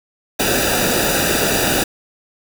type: noise with comb filter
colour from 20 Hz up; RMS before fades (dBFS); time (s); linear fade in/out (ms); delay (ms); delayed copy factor
pink; -17; 0.39-1.84; 10; 0.93; -0.8
effects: none